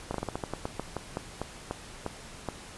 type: slowing click train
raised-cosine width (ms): 1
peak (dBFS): -17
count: 16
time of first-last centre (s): 0.11-2.487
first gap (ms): 33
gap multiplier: 1.2
effects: pink hiss -46 dBFS RMS until 2.77 s + resampled to 24000 Hz